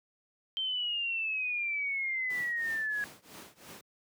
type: exponential sweep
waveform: sine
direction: down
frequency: 3136 to 1661.2 Hz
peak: -30 dBFS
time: 0.57-3.04 s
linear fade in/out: 0 ms
type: noise with tremolo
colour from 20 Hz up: pink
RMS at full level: -46 dBFS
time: 2.3-3.81 s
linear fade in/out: 2 ms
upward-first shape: triangle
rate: 3 Hz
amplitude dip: 95%
effects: high-pass 150 Hz 12 dB/octave